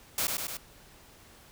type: noise with echo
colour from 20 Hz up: white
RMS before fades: -29 dBFS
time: 0.18-0.27 s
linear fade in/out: 2 ms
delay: 100 ms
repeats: 3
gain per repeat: -3 dB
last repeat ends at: 0.57 s
effects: pink hiss -55 dBFS RMS until 1.51 s